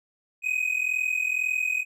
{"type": "tone pair together", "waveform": "triangle", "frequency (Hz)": [2489, 2531], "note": ["D#7", "D#7"], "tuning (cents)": [0, 29], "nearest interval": "unison", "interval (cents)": 29, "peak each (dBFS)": -25, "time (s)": [0.42, 1.85], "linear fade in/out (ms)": 50, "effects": []}